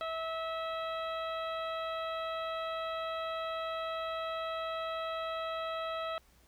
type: harmonic tone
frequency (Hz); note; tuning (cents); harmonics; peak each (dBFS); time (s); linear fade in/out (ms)
650; E5; -24; 1 / 2 / 3 / 4 / 5 / 6; -37 / -38 / -48 / -49 / -48 / -49; 0.01-6.18; 0
effects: added 60 Hz sine -64 dBFS peak until 6.47 s + pink hiss -66 dBFS RMS until 6.47 s